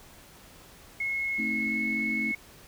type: tone with pitch glide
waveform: sine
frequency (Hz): 2174 to 2192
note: C#7 to C#7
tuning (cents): -34 to -20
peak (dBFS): -27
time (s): 1-2.35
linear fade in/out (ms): 5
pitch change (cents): +14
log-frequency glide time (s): 1.48-1.86
type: chord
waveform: sine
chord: A diminished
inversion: none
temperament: just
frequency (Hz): 220 / 264 / 316.8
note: A3 / C4 / Eb4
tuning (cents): 0 / +16 / +31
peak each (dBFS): -32 / -36 / -37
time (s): 1.38-2.32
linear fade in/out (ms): 10
effects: tanh soft clip ceiling -17 dBFS + pink hiss -52 dBFS RMS until 2.67 s